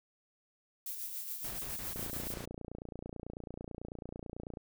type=noise with tremolo; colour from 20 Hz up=violet; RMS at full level=-39 dBFS; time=0.86-2.34 s; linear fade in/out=2 ms; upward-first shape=triangle; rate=7.1 Hz; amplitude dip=50%
type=noise bursts; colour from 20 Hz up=pink; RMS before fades=-46 dBFS; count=6; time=1.44-2.455 s; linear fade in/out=5 ms; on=150 ms; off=23 ms
type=click train; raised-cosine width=2 ms; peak=-29 dBFS; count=77; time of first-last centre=1.96-4.572 s; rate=29.1 Hz
effects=none